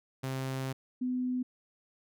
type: tone pair in turn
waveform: sawtooth / sine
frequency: 132.4 / 251.7 Hz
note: C3 / B3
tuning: +21 / +33 cents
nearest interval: major seventh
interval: 1112 cents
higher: second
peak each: -29 / -29 dBFS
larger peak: neither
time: 0.23-0.73 / 1.01-1.43 s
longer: first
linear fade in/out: 10 ms
effects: none